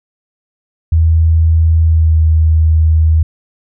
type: tone with pitch glide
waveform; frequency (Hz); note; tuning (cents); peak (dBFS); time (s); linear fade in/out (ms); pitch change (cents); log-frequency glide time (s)
sine; 81.1 to 79.57; E2 to D#2; -28 to +39; -6; 0.92-3.23; 5; -33; 1.84-2.17
effects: none